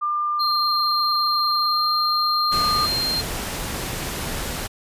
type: tone with pitch glide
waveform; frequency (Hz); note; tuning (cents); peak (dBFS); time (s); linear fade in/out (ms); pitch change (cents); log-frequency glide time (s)
sine; 1197 to 1214.4; D6 to D#6; +33 to -42; -20; 0.01-2.87; 20; +25; 1.54-1.82
type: tone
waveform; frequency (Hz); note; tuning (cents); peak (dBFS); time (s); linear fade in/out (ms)
triangle; 4186; C8; 0; -20; 0.39-3.22; 20
type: noise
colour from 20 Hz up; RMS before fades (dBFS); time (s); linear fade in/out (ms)
pink; -28; 2.51-4.68; 20
effects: resampled to 32000 Hz